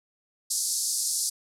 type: band-pass noise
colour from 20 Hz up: white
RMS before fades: -28 dBFS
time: 0.5-1.3 s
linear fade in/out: 10 ms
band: 4500 to 11000 Hz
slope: 48 dB/octave
effects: none